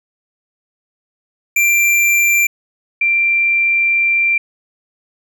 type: tone pair in turn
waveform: square / sine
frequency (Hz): 2362 / 2362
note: D7 / D7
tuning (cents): +9 / +9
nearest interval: unison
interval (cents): 0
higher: neither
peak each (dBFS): -11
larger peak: neither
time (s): 1.56-2.47 / 3.01-4.38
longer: second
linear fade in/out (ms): 5
effects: none